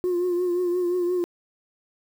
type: tone with vibrato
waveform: sine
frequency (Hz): 355.9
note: F4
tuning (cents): +33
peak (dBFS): -19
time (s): 0.04-1.24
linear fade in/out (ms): 0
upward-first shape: triangle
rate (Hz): 5.7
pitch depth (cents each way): 52
effects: tanh soft clip ceiling -19 dBFS + 8-bit